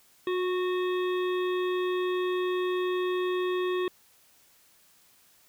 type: harmonic tone with a mistuned harmonic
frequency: 367.5 Hz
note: F#4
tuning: 12 cents flat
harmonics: 1 / 3 / 5 / 7 / 9 / 10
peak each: -26 / -36 / -40 / -43 / -45 / -46 dBFS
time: 0.27-3.88 s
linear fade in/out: 2 ms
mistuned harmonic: 1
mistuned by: -20 cents
effects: white hiss -61 dBFS RMS until 5.48 s